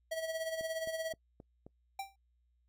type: tone with tremolo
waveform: square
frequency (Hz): 647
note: E5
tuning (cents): -32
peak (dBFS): -34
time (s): 0.11-1.13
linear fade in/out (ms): 10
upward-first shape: sine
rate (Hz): 17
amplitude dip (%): 60
type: click train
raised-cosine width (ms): 2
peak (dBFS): -37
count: 5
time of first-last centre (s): 0.61-1.665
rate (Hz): 3.79
type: tone with exponential decay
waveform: square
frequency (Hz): 784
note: G5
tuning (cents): 0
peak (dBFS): -35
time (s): 1.99-2.16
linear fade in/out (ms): 5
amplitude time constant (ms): 35
effects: noise-tail reverb RT60 0.1 s tail -25 dB re dry + added 60 Hz sine -70 dBFS peak until 2.68 s